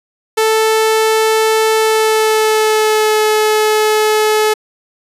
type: tone with pitch glide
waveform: sawtooth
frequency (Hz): 440 to 429.7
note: A4 to A4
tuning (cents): 0 to -41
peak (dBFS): -6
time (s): 0.37-4.54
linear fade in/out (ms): 10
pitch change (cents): -41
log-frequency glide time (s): 1.75-3.21
effects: resampled to 32000 Hz